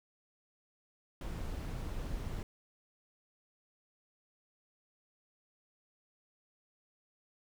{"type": "noise", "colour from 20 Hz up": "brown", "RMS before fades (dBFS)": -39, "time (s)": [1.21, 2.43], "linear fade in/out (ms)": 2, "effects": []}